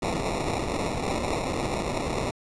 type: noise with sample-and-hold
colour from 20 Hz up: blue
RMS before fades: -28 dBFS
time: 0.02-2.31 s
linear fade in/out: 5 ms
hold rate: 1575 Hz
effects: resampled to 22050 Hz